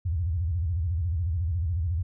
sine tone with vibrato, 84 Hz, E2, 33 cents sharp, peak -24 dBFS, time 0.05-2.03 s, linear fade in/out 10 ms, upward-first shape square, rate 14 Hz, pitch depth 170 cents each way, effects none

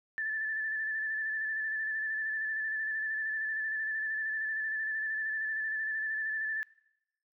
sine tone with vibrato, 1752 Hz, A6, 8 cents flat, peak -31 dBFS, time 0.18-6.63 s, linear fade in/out 0 ms, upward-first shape square, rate 13 Hz, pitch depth 24 cents each way, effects noise-tail reverb RT60 0.9 s tail -24 dB re dry

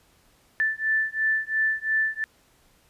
sine beating tone pair, 1760 / 1762.9 Hz, A6 / A6, 0 / +3 cents, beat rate 2.9 Hz, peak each -25 dBFS, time 0.6-2.24 s, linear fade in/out 0 ms, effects pink hiss -61 dBFS RMS until 2.89 s + resampled to 32000 Hz

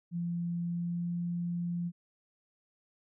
sine tone with pitch glide, 171.9 to 173.2 Hz, F3 to F3, -27 to -14 cents, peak -31 dBFS, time 0.11-1.92 s, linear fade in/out 50 ms, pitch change +13 cents, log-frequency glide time 0.61-1.12 s, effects none

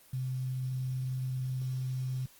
sine tone with quantisation, 129.3 Hz, C3, 20 cents flat, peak -31 dBFS, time 0.13-2.26 s, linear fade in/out 5 ms, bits 9, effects white hiss -59 dBFS RMS until 2.39 s + Opus 24 kbps

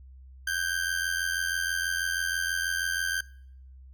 40% pulse ring-modulated tone, 1573 Hz, G6, 6 cents sharp, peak -23 dBFS, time 0.47-3.21 s, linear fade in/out 5 ms, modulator 43.1 Hz, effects noise-tail reverb RT60 0.7 s tail -24 dB re dry + added 65 Hz sine -46 dBFS peak until 3.93 s

